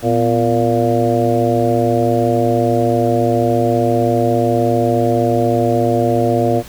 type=harmonic tone with a mistuned harmonic; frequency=116.54 Hz; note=A#2; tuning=in tune; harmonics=1 / 2 / 3 / 4 / 5 / 6; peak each=-19 / -19 / -19 / -19 / -19 / -19 dBFS; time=0.02-6.63 s; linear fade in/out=50 ms; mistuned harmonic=2; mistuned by=+100 cents; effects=pink hiss -37 dBFS RMS until 6.68 s